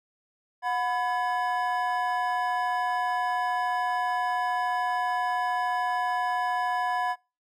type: tone cluster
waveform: triangle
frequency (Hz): 729 / 996 / 1699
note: F#5 / B5 / G#6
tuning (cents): -26 / +14 / +39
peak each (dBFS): -26 / -27 / -31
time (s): 0.62-7.16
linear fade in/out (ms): 50
effects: noise-tail reverb RT60 0.3 s tail -26 dB re dry